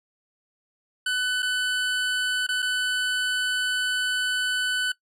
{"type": "tone with dropouts", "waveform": "25% pulse", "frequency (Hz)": 1500, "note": "F#6", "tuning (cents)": 23, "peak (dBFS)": -19, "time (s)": [1.06, 4.92], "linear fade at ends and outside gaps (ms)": 5, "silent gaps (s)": [[1.423, 1.427], [2.467, 2.488], [2.622, 2.625]], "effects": ["noise-tail reverb RT60 0.1 s tail -20 dB re dry", "low-pass 10000 Hz 12 dB/octave"]}